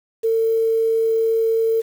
sine tone with quantisation, 450.4 Hz, A4, 40 cents sharp, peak -15 dBFS, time 0.23-1.82 s, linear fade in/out 20 ms, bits 7, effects none

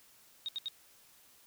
sine tone bursts, 3729 Hz, A#7, in tune, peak -34 dBFS, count 3, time 0.46-0.683 s, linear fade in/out 0 ms, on 25 ms, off 74 ms, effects white hiss -62 dBFS RMS until 1.46 s

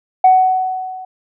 sine tone with level ramp, 747 Hz, F#5, 16 cents sharp, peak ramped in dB -3 to -28 dBFS, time 0.24-1.05 s, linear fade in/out 5 ms, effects tanh soft clip ceiling -1 dBFS

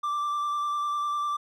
triangle tone with vibrato, 1174.7 Hz, D6, in tune, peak -24 dBFS, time 0.03-1.37 s, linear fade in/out 10 ms, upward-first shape square, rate 10 Hz, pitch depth 12 cents each way, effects none

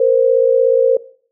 sine tone pair together, 466.5 / 523.3 Hz, A#4 / C5, +1 / 0 cents, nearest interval major second, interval 199 cents, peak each -12 dBFS, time 0-0.97 s, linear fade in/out 5 ms, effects noise-tail reverb RT60 0.5 s tail -19 dB re dry

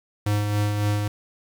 square tone with tremolo, 103.83 Hz, G#2, in tune, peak -20 dBFS, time 0.26-1.08 s, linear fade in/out 5 ms, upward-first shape sine, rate 3.6 Hz, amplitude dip 35%, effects 8-bit

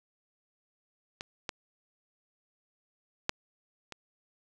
clicks, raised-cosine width 0.2 ms, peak -20 / -16 / -9 / -24 dBFS, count 4, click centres 1.209 / 1.492 / 3.294 / 3.923 s, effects none

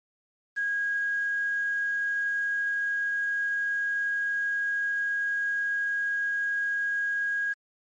sine tone with quantisation, 1640 Hz, G#6, 22 cents flat, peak -25 dBFS, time 0.56-7.54 s, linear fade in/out 20 ms, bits 8, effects MP3 32 kbps

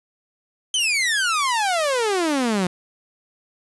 sawtooth exponential sweep, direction down, 3150 to 174.61 Hz, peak -15 dBFS, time 0.74-2.67 s, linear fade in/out 2 ms, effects resampled to 24000 Hz + 7-bit

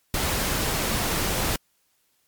pink noise, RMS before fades -25 dBFS, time 0.14-1.56 s, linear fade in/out 2 ms, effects white hiss -68 dBFS RMS until 2.27 s + MP3 96 kbps

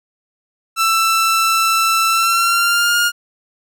sawtooth tone with pitch glide, 1331 to 1418.3 Hz, E6 to F6, +16 to +26 cents, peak -9 dBFS, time 0.76-3.12 s, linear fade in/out 50 ms, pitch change +110 cents, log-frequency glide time 2.09-2.97 s, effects none

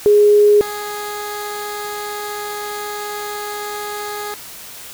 sine / 15% pulse tone pair in turn, 415.3 / 415.3 Hz, G#4 / G#4, 0 / 0 cents, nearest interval unison, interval 0 cents, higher neither, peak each -7 / -18 dBFS, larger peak first, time 0.06-0.61 / 0.61-4.34 s, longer second, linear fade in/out 0 ms, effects white hiss -35 dBFS RMS until 4.93 s

